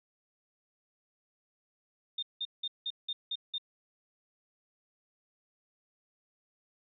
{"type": "tone bursts", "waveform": "sine", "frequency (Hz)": 3644, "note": "A#7", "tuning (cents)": -40, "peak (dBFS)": -32, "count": 7, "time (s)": [2.18, 3.582], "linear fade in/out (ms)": 5, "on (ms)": 46, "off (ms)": 180, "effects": []}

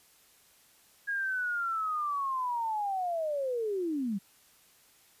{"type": "linear sweep", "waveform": "sine", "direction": "down", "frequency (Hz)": [1647, 185], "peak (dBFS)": -29, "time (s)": [1.07, 4.19], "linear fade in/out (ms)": 20, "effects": ["white hiss -62 dBFS RMS until 5.2 s", "resampled to 32000 Hz"]}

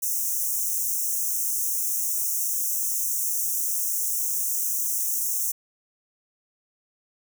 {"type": "high-pass noise", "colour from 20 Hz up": "white", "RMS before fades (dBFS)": -26, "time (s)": [0.02, 5.52], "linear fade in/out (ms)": 10, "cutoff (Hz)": 5700, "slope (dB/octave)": 96, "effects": []}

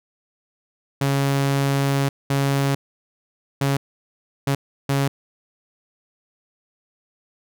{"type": "tone bursts at uneven times", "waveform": "sawtooth", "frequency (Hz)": 138.59, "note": "C#3", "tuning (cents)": 0, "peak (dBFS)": -14, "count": 5, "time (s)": [[1.01, 2.09], [2.3, 2.75], [3.61, 3.77], [4.47, 4.55], [4.89, 5.08]], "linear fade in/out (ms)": 5, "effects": []}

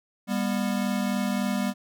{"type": "tone pair together", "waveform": "square", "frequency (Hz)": [199.4, 242.9], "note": ["G3", "B3"], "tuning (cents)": [30, -29], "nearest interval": "minor third", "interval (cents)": 341, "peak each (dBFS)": [-27, -29], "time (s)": [0.27, 1.74], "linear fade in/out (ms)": 50, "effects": []}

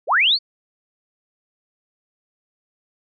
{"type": "linear sweep", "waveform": "sine", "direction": "up", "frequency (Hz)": [370, 4630], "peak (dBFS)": -13, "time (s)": [0.07, 0.39], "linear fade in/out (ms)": 50, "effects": []}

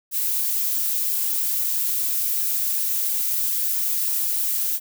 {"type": "noise with flanger", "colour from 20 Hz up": "violet", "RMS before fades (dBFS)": -23, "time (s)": [0.11, 4.8], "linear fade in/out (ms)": 50, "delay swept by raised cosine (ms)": [1.4, 7.2], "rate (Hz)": 3, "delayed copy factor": -0.55, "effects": []}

